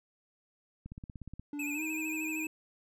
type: click train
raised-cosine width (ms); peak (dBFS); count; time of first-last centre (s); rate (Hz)
5; -31; 10; 0.86-1.396; 16.8
type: tone with pitch glide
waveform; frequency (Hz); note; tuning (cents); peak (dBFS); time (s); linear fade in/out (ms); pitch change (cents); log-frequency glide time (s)
triangle; 291.4 to 314.1; D4 to D#4; -13 to +16; -34; 1.53-2.47; 2; +129; 1.74-1.81
type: tone with vibrato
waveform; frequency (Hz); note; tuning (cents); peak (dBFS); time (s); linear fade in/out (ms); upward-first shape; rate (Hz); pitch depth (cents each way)
square; 2510; D#7; +15; -36; 1.59-2.47; 5; sine; 13; 77
effects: none